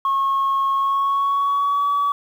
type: tone with pitch glide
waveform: sine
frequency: 1090 to 1140.2 Hz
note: C#6 to C#6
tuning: -29 to +48 cents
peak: -15 dBFS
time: 0.05-2.12 s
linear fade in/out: 2 ms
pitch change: +77 cents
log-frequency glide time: 0.71-1.88 s
effects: tanh soft clip ceiling -14 dBFS + 8-bit